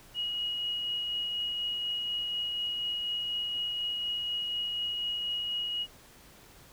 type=tone with tremolo; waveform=sine; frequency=2896 Hz; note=F#7; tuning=38 cents flat; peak=-29 dBFS; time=0.14-5.87 s; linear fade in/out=50 ms; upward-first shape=triangle; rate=4.1 Hz; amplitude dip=25%; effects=pink hiss -55 dBFS RMS until 6.72 s